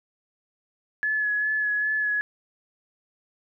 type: tone with vibrato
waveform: sine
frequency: 1705 Hz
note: G#6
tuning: 45 cents sharp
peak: -22 dBFS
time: 1.03-2.21 s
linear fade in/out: 0 ms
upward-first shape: sine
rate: 2.5 Hz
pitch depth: 22 cents each way
effects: none